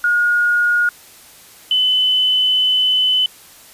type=tone pair in turn; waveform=sine; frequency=1436 / 3019 Hz; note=F6 / F#7; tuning=+48 / +34 cents; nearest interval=octave + minor second; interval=1286 cents; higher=second; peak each=-12 dBFS; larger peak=neither; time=0.04-0.89 / 1.71-3.26 s; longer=second; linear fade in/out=2 ms; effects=white hiss -43 dBFS RMS until 3.73 s + resampled to 32000 Hz